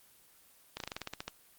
slowing click train, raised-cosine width 0.2 ms, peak -20 dBFS, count 11, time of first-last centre 0.77-1.28 s, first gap 32 ms, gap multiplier 1.1, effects white hiss -62 dBFS RMS until 1.58 s + Opus 24 kbps

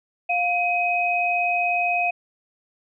sine tone pair together, 705.9 / 2522 Hz, F5 / D#7, +18 / +23 cents, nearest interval octave + minor seventh, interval 2205 cents, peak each -22 dBFS, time 0.29-2.11 s, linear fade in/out 10 ms, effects none

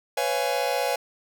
45% pulse chord, C# dominant seventh, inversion third, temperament just, 498.9 / 554.4 / 693 / 831.5 Hz, B4 / C#5 / E#5 / G#5, +17 / 0 / -14 / +2 cents, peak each -29 / -28 / -30 / -29 dBFS, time 0.17-0.96 s, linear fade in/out 5 ms, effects none

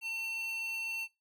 square tone with high-pass filter, 902 Hz, A5, 43 cents sharp, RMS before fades -38 dBFS, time 0.01-1.08 s, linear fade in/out 50 ms, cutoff 2400 Hz, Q 7, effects noise-tail reverb RT60 0.2 s tail -18 dB re dry

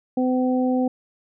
harmonic tone, 254.4 Hz, C4, 48 cents flat, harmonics 1 / 2 / 3, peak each -19 / -25 / -29 dBFS, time 0.17-0.88 s, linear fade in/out 5 ms, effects none

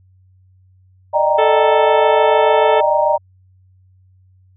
sine chord, Eb major seventh, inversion third, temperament equal with one note detuned, 595.5 / 622.3 / 784 / 932.3 Hz, D5 / Eb5 / G5 / Bb5, +24 / 0 / 0 / 0 cents, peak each -16 / -18 / -20 / -16 dBFS, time 1.13-3.18 s, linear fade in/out 20 ms
harmonic tone, 440 Hz, A4, in tune, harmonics 1 / 2 / 3 / 4 / 5 / 6 / 7 / 8, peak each -15 / -21 / -25 / -27 / -29 / -31 / -32 / -33 dBFS, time 1.38-2.81 s, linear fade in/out 10 ms
effects added 93 Hz sine -48 dBFS peak until 4.56 s

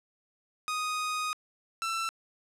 sawtooth tone pair in turn, 1245 / 1337.1 Hz, D#6 / E6, +1 / +24 cents, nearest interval minor second, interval 123 cents, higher second, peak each -26 dBFS, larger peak neither, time 0.68-1.33 / 1.82-2.09 s, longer first, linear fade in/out 0 ms, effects low-pass 10000 Hz 12 dB/octave

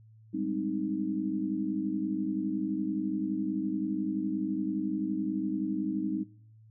sine chord, Ab major seventh, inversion third, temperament equal, 196 / 207.7 / 261.6 / 311.1 Hz, G3 / Ab3 / C4 / Eb4, 0 / 0 / 0 / 0 cents, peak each -35 / -38 / -35 / -32 dBFS, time 0.33-6.24 s, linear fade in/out 20 ms, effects noise-tail reverb RT60 0.6 s tail -22 dB re dry + added 110 Hz sine -53 dBFS peak until 6.7 s

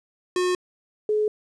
square / sine tone pair in turn, 362.2 / 425.1 Hz, F#4 / G#4, -37 / +40 cents, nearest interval minor third, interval 277 cents, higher second, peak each -21 / -19 dBFS, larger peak second, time 0.36-0.55 / 1.09-1.28 s, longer neither, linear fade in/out 2 ms, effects resampled to 22050 Hz + 10-bit

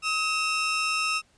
sawtooth tone pair together, 1272 / 2700 Hz, D#6 / E7, +38 / +41 cents, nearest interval octave + minor second, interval 1303 cents, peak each -24 / -23 dBFS, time 0.02-1.22 s, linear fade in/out 50 ms, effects pink hiss -63 dBFS RMS until 1.37 s + resampled to 22050 Hz

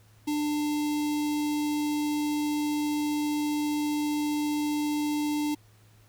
square tone with notch filter, 297.5 Hz, D4, 22 cents sharp, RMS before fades -28 dBFS, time 0.27-5.55 s, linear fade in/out 10 ms, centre 1500 Hz, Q 1.3, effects added 107 Hz sine -56 dBFS peak until 6.08 s + pink hiss -62 dBFS RMS until 6.08 s

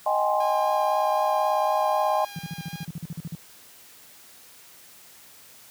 sine chord, Ab major seventh, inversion second, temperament equal with one note detuned, 622.3 / 772.3 / 830.6 / 1046.5 Hz, Eb5 / G5 / Ab5 / C6, 0 / -26 / 0 / 0 cents, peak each -25 / -27 / -25 / -27 dBFS, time 0.06-2.25 s, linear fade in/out 5 ms
10% pulse tone with vibrato, 810 Hz, G#5, 43 cents flat, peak -31 dBFS, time 0.4-2.85 s, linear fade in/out 5 ms, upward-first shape triangle, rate 3.9 Hz, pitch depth 16 cents each way
sine tone bursts, 164.81 Hz, E3, in tune, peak -29 dBFS, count 14, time 2.36-3.349 s, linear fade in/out 0 ms, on 27 ms, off 47 ms
effects white hiss -50 dBFS RMS until 5.7 s + high-pass 80 Hz 12 dB/octave

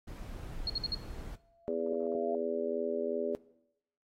brown noise, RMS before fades -42 dBFS, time 0.07-1.36 s, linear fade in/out 10 ms
sine tone bursts, 4300 Hz, C8, 47 cents sharp, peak -30 dBFS, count 4, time 0.67-0.947 s, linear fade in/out 2 ms, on 28 ms, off 55 ms
sine tone with exponential growth, 677 Hz, E5, 46 cents sharp, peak -33 dBFS, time 1.33-2.35 s, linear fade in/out 2 ms, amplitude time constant 220 ms
harmonic tone, 82.7 Hz, E2, 6 cents sharp, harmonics 3 / 4 / 5 / 6 / 7, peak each -39 / -42 / -34 / -40 / -36 dBFS, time 1.68-3.35 s, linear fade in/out 0 ms
effects noise-tail reverb RT60 0.8 s tail -19 dB re dry + AAC 48 kbps

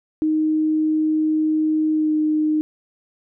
sine tone with pitch glide, 311.1 to 307.5 Hz, D#4 to D#4, 0 to -20 cents, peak -16 dBFS, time 0.22-2.61 s, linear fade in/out 0 ms, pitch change -20 cents, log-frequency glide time 1.92-2.13 s, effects none

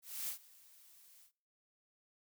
blue noise with ADSR envelope, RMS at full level -39 dBFS, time 0.02-1.32 s, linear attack 260 ms, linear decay 100 ms, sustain -23 dB, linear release 91 ms, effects noise-tail reverb RT60 0.6 s tail -26 dB re dry

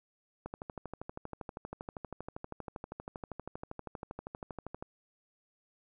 click train, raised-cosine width 1 ms, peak -26 dBFS, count 56, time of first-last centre 0.46-4.825 s, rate 12.6 Hz, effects none

